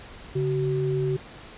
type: tone pair together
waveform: sine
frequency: 140.8 / 377.7 Hz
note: C#3 / F#4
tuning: +27 / +36 cents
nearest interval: octave + perfect fourth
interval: 1709 cents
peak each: -25 dBFS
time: 0.35-1.17 s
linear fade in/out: 10 ms
effects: pink hiss -44 dBFS RMS until 1.57 s + resampled to 8000 Hz